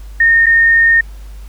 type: tone with dropouts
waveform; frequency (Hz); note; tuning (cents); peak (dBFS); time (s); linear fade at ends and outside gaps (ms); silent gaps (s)
sine; 1835; A#6; -28; -6; 0.2-1.01; 5; 0.46-0.465
effects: added 50 Hz sine -28 dBFS peak until 1.48 s + pink hiss -46 dBFS RMS until 1.48 s